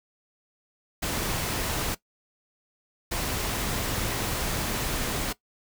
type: noise bursts at uneven times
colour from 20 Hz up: pink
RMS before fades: -29 dBFS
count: 2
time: 1.02-1.95 / 3.11-5.33 s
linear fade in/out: 10 ms
effects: noise-tail reverb RT60 0.1 s tail -18 dB re dry